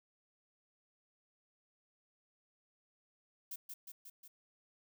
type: noise with echo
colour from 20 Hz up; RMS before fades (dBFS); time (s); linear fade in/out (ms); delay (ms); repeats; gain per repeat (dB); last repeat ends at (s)
violet; -44; 3.51-3.56; 5; 180; 4; -3; 4.28
effects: none